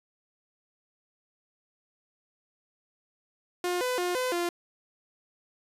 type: tone with pitch steps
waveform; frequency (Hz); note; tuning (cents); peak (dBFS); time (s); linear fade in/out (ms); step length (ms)
sawtooth; 356.3 / 502 / 356.3 / 507 / 347.4; F4 / B4 / F4 / B4 / F4; +35 / +28 / +35 / +45 / -9; -23; 3.64-4.49; 2; 170
effects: resampled to 32000 Hz